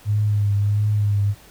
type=tone with vibrato; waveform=sine; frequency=103.3 Hz; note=G#2; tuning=9 cents flat; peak=-16 dBFS; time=0.05-1.35 s; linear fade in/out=50 ms; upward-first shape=triangle; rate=1.5 Hz; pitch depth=40 cents each way; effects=pink hiss -48 dBFS RMS until 1.5 s